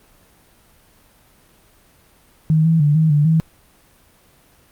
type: tone with pitch steps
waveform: sine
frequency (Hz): 157.2 / 163.1 / 147 / 158.6 / 147.2 / 160.9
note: D#3 / E3 / D3 / D#3 / D3 / E3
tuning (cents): +18 / -18 / +2 / +33 / +4 / -42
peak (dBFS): -11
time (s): 2.5-3.4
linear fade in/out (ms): 0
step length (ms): 150
effects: pink hiss -53 dBFS RMS until 4.71 s + Opus 32 kbps